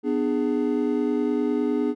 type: chord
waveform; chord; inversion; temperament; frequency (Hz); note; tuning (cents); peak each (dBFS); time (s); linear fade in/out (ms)
triangle; G# diminished; first; just; 249.2 / 299 / 415.3; B3 / D4 / G#4; +16 / +31 / 0; -23 / -23 / -24; 0.03-1.95; 50
effects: none